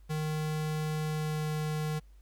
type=tone with pitch glide; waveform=square; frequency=154.4 to 153.51 Hz; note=D#3 to D#3; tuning=-13 to -23 cents; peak=-31 dBFS; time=0.09-2 s; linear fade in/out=20 ms; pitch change=-10 cents; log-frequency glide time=1.05-1.48 s; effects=added 50 Hz sine -52 dBFS peak until 2.21 s + pink hiss -71 dBFS RMS until 2.21 s